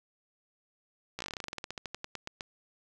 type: slowing click train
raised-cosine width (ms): 0.2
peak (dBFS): -20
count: 23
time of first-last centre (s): 1.19-2.408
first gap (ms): 15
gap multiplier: 1.11
effects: none